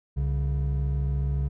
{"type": "tone pair together", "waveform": "triangle", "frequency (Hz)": [66.21, 139.8], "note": ["C2", "C#3"], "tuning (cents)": [21, 15], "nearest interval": "octave + minor second", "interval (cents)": 1294, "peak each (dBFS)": [-23, -26], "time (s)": [0.16, 1.49], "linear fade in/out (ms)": 20, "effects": []}